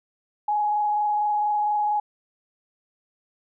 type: tone with frequency modulation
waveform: sine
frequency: 837 Hz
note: G#5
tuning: 13 cents sharp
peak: -20 dBFS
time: 0.48-2 s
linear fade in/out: 5 ms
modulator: 24.3 Hz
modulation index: 0.47
effects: none